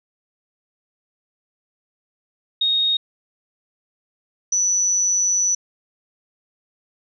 sine tone pair in turn, 3729 / 5945 Hz, A#7 / F#8, 0 / +7 cents, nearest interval minor sixth, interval 807 cents, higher second, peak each -16 dBFS, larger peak neither, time 2.61-2.97 / 4.52-5.55 s, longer second, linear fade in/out 5 ms, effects none

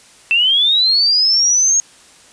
sine linear sweep, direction up, 2637 to 6590 Hz, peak -10 dBFS, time 0.31-1.8 s, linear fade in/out 0 ms, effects white hiss -45 dBFS RMS until 2.32 s + resampled to 22050 Hz

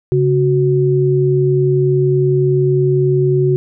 sine tone pair together, 138.3 / 369.2 Hz, C#3 / F#4, -4 / -4 cents, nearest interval octave + perfect fourth, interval 1700 cents, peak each -13 dBFS, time 0.12-3.56 s, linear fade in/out 0 ms, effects none

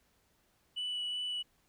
sine tone with vibrato, 2960 Hz, F#7, in tune, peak -32 dBFS, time 0.76-1.43 s, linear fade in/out 20 ms, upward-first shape sine, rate 2.7 Hz, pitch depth 9 cents each way, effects tanh soft clip ceiling -32 dBFS + pink hiss -72 dBFS RMS until 1.68 s

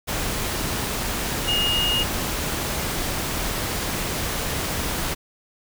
sine tone in noise, 2854 Hz, F7, 37 cents sharp, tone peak -20 dBFS, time 1.47-2.04 s, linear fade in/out 20 ms, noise pink, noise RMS -26 dBFS, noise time 0.07-5.15 s, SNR +3 dB, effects none

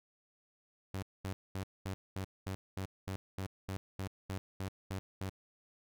sawtooth tone bursts, 95.5 Hz, G2, 45 cents flat, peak -33 dBFS, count 15, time 0.94-5.295 s, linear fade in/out 0 ms, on 85 ms, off 220 ms, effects none

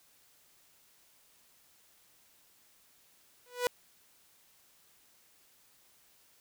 sawtooth tone with exponential growth, 491.6 Hz, B4, 8 cents flat, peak -20 dBFS, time 3.46-3.67 s, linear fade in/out 1 ms, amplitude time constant 45 ms, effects white hiss -65 dBFS RMS until 6.4 s

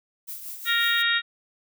violet noise with tremolo, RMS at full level -35 dBFS, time 0.27-1.03 s, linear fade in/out 20 ms, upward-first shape sine, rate 5.5 Hz, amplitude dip 50%
harmonic tone, 466.2 Hz, A#4, in tune, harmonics 3 / 4 / 5 / 6 / 7 / 8, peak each -26 / -24 / -33 / -32 / -32 / -25 dBFS, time 0.65-1.22 s, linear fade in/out 50 ms
effects none

